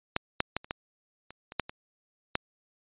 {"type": "clicks", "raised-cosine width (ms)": 0.3, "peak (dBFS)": [-10, -8, -13, -30, -14, -29, -26, -10, -23, -10], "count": 10, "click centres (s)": [0.164, 0.404, 0.566, 0.645, 0.709, 1.306, 1.521, 1.597, 1.695, 2.354], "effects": ["resampled to 8000 Hz"]}